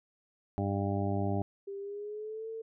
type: harmonic tone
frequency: 99.4 Hz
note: G2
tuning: 25 cents sharp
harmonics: 1 / 2 / 3 / 4 / 6 / 7 / 8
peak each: -32 / -35 / -37 / -38 / -40 / -40 / -41 dBFS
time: 0.58-1.42 s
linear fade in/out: 0 ms
type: tone with pitch glide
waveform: sine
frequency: 396.8 to 448 Hz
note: G4 to A4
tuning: +21 to +31 cents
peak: -37 dBFS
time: 1.67-2.62 s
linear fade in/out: 10 ms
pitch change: +210 cents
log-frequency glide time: 1.79-2.49 s
effects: none